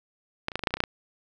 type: clicks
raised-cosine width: 0.3 ms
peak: -11 / -22 / -10 / -22 / -13 / -6 / -28 / -7 / -22 / -6 / -8 dBFS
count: 11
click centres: 0.484 / 0.518 / 0.556 / 0.593 / 0.637 / 0.672 / 0.707 / 0.74 / 0.77 / 0.804 / 0.838 s
effects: none